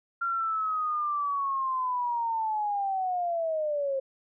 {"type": "linear sweep", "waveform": "sine", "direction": "down", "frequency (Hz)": [1385, 530], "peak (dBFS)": -26, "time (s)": [0.21, 4], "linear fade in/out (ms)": 10, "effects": []}